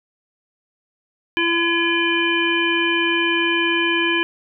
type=harmonic tone with a mistuned harmonic; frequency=337.9 Hz; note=E4; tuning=43 cents sharp; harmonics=1 / 3 / 5 / 7 / 9; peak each=-21 / -26 / -22 / -22 / -24 dBFS; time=1.37-4.23 s; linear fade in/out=0 ms; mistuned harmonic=7; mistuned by=+29 cents; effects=none